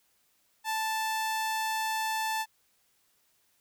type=tone; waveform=sawtooth; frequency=880 Hz; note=A5; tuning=in tune; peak=-25 dBFS; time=0.64-2.46 s; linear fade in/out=50 ms; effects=white hiss -70 dBFS RMS until 3.6 s